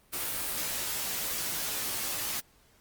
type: noise with comb filter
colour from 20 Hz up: white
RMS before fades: -33 dBFS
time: 0.12-2.41 s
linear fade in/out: 20 ms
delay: 15 ms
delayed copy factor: -1
effects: pink hiss -63 dBFS RMS until 2.8 s + Opus 32 kbps